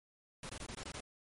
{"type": "noise bursts", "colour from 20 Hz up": "pink", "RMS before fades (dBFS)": -45, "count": 7, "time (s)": [0.43, 1.004], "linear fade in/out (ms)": 2, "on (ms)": 64, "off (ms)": 21, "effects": ["MP3 48 kbps"]}